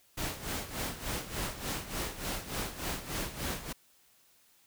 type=noise with tremolo; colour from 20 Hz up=pink; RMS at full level=-34 dBFS; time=0.17-3.73 s; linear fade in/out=10 ms; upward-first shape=sine; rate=3.4 Hz; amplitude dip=75%; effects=white hiss -65 dBFS RMS until 4.66 s

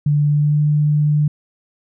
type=tone with pitch glide; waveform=sine; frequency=147 to 149.14 Hz; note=D3 to D3; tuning=+2 to +27 cents; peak=-12 dBFS; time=0.06-1.28 s; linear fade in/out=5 ms; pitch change=+25 cents; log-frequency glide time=0.29-0.61 s; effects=none

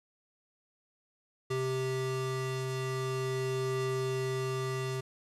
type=tone pair together; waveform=square; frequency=130.81 / 392 Hz; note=C3 / G4; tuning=0 / 0 cents; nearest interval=octave + perfect fifth; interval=1900 cents; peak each=-35 / -34 dBFS; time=1.5-5.01 s; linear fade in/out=10 ms; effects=low-pass 10000 Hz 12 dB/octave

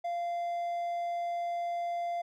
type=tone; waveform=triangle; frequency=692 Hz; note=F5; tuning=16 cents flat; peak=-29 dBFS; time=0.04-2.22 s; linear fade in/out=10 ms; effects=none

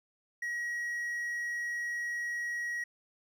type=tone; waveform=triangle; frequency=1905 Hz; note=A#6; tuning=37 cents sharp; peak=-31 dBFS; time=0.42-2.84 s; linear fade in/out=5 ms; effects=none

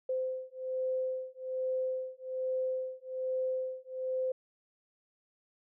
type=beating tone pair; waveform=sine; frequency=516 / 517.2 Hz; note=C5 / C5; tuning=-24 / -20 cents; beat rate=1.2 Hz; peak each=-35 / -35 dBFS; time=0.09-4.32 s; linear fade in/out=5 ms; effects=none

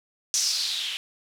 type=noise with low-pass filter sweep; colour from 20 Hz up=violet; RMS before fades=-27 dBFS; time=0.34-0.97 s; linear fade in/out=0 ms; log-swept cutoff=6100 to 2900 Hz; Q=4.3; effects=none

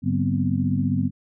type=tone cluster; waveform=sine; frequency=100.7 / 145.2 / 191.6 / 241.8 / 257.2 Hz; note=G2 / D3 / G3 / B3 / C4; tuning=+47 / -19 / -39 / -36 / -30 cents; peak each=-26 dBFS; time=0.02-1.11 s; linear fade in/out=50 ms; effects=none

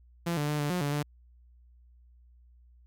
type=tone with pitch steps; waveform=sawtooth; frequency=170.4 / 147.1 / 149.4 / 146.1 / 179.4 / 143.8 / 147 Hz; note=F3 / D3 / D3 / D3 / F3 / D3 / D3; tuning=-42 / +3 / +30 / -9 / +47 / -36 / +2 cents; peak=-24 dBFS; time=0.26-1.03 s; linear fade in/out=10 ms; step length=110 ms; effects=added 60 Hz sine -55 dBFS peak until 2.86 s

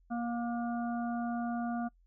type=harmonic tone with a mistuned harmonic; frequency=236.2 Hz; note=A#3; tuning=23 cents sharp; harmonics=1 / 3 / 5 / 6; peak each=-33 / -38 / -47 / -46 dBFS; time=0.1-1.89 s; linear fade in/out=20 ms; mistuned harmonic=6; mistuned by=+22 cents; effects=noise-tail reverb RT60 0.1 s tail -25 dB re dry + added 43 Hz sine -62 dBFS peak until 2.06 s

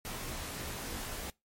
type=noise with comb filter; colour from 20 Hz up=pink; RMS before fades=-40 dBFS; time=0.05-1.3 s; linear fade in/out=0 ms; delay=20 ms; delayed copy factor=-0.85; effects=noise-tail reverb RT60 0.2 s tail -23 dB re dry + MP3 64 kbps

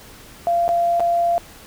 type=tone with dropouts; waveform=sine; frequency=688 Hz; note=F5; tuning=26 cents flat; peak=-15 dBFS; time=0.47-1.38 s; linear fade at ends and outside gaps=0 ms; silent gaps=0.68-0.69 / 0.997-1.004 s; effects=pink hiss -43 dBFS RMS until 1.66 s

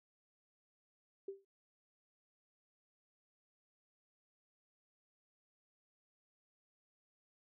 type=tone with exponential decay; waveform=sine; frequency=392 Hz; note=G4; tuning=in tune; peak=-38 dBFS; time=1.28-1.45 s; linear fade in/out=5 ms; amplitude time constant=36 ms; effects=none

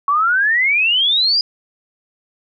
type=exponential sweep; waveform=sine; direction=up; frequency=1108.7 to 4978 Hz; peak=-12 dBFS; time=0.08-1.41 s; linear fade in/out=2 ms; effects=none

